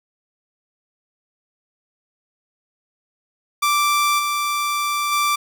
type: tone with level steps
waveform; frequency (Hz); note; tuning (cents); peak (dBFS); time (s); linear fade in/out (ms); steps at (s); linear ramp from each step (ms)
sawtooth; 1173; D6; -2; -12 / -16 / -13; 3.62-5.36; 10; 4.18 / 5.11; 20
effects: none